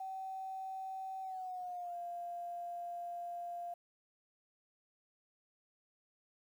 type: tone with pitch glide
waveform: sine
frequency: 764 to 696.6 Hz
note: G5 to F5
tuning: -45 to -5 cents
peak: -40 dBFS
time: 0-3.74 s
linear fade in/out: 5 ms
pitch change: -160 cents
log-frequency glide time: 1.22-1.95 s
effects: 11-bit